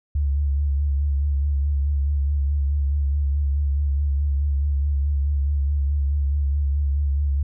sine tone with vibrato, 71 Hz, C#2, 42 cents sharp, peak -18 dBFS, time 0.15-7.43 s, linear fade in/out 5 ms, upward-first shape sine, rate 4.7 Hz, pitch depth 48 cents each way, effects none

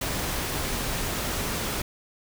pink noise, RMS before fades -29 dBFS, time 0.01-1.82 s, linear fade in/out 5 ms, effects none

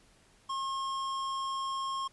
triangle tone with hard clipping, 1076 Hz, C6, 48 cents sharp, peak -34 dBFS, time 0.49-2.08 s, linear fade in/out 10 ms, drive 17 dB, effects pink hiss -63 dBFS RMS until 2.12 s + resampled to 24000 Hz

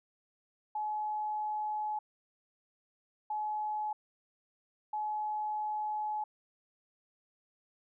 sine tone bursts at uneven times, 850 Hz, G#5, 40 cents sharp, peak -32 dBFS, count 3, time 0.75-1.99 / 3.3-3.93 / 4.93-6.24 s, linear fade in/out 5 ms, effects none

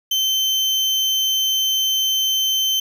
35% pulse tone, 3092 Hz, G7, 24 cents flat, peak -15 dBFS, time 0.11-2.8 s, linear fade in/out 5 ms, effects none

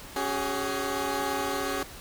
15% pulse chord, C# suspended fourth, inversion none, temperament equal with one note detuned, 277.2 / 378.2 / 415.3 Hz, C#4 / F#4 / G#4, 0 / +38 / 0 cents, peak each -26 dBFS, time 0.16-1.83 s, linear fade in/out 2 ms, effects pink hiss -44 dBFS RMS until 2 s

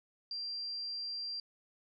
sine tone, 4725 Hz, D8, 10 cents sharp, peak -37 dBFS, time 0.31-1.4 s, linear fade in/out 2 ms, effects none

